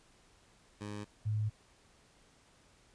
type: tone pair in turn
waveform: 15% pulse / sine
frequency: 103.83 / 106.93 Hz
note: G#2 / A2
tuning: 0 / -49 cents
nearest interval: minor second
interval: 51 cents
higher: second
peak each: -34 / -30 dBFS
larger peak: second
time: 0.8-1.05 / 1.25-1.5 s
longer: neither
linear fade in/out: 20 ms
effects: pink hiss -65 dBFS RMS until 2.94 s + resampled to 22050 Hz